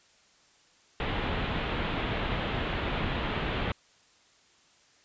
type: low-pass noise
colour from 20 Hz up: pink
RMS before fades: -31 dBFS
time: 1-3.72 s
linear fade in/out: 2 ms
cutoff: 3600 Hz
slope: 48 dB/octave
effects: white hiss -62 dBFS RMS until 5.04 s + resampled to 16000 Hz